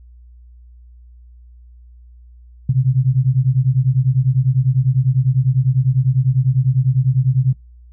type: beating tone pair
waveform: sine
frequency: 125.3 / 135.3 Hz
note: B2 / C#3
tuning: +25 / -42 cents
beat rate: 10 Hz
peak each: -15 dBFS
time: 2.69-7.53 s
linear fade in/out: 5 ms
effects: noise-tail reverb RT60 0.2 s tail -25 dB re dry + added 60 Hz sine -40 dBFS peak until 7.92 s